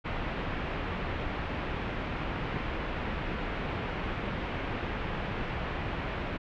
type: low-pass noise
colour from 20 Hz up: pink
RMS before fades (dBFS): -34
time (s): 0.04-6.38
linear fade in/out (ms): 20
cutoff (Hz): 2800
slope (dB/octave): 24
effects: none